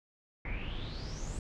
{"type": "noise with low-pass filter sweep", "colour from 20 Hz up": "brown", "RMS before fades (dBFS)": -38, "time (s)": [0.45, 1.39], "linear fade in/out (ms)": 2, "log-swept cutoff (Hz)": [2100, 8100], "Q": 9.1, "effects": []}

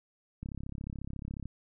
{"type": "click train", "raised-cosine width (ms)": 5, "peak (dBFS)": -27, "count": 36, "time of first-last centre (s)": [0.43, 1.456], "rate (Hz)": 34.1, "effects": []}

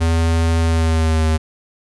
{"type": "tone with pitch glide", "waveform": "square", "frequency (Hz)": [82.41, 79.1], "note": ["E2", "D#2"], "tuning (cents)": [0, 29], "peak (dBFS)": -14, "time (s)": [0, 1.38], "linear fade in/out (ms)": 20, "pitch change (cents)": -71, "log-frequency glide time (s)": [0.61, 1.27], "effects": ["resampled to 24000 Hz"]}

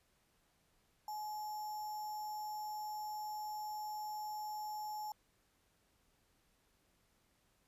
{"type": "tone with sample-and-hold", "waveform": "sine", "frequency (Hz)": 850, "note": "G#5", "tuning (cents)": 40, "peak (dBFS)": -40, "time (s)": [1.08, 5.12], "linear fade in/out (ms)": 2, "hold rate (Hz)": 6300, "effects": ["pink hiss -75 dBFS RMS until 7.67 s", "resampled to 32000 Hz"]}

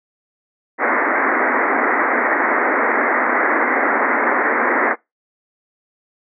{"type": "band-pass noise", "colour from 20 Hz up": "white", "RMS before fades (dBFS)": -17, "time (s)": [0.78, 4.96], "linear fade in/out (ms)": 50, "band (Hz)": [230, 2100], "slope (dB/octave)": 96, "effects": ["noise-tail reverb RT60 0.2 s tail -24 dB re dry"]}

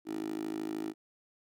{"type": "tone with high-pass filter", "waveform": "10% pulse", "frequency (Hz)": 53.1, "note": "G#1", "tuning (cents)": 39, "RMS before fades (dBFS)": -37, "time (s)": [0.05, 0.94], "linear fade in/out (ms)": 50, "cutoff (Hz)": 320, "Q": 5.7, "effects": []}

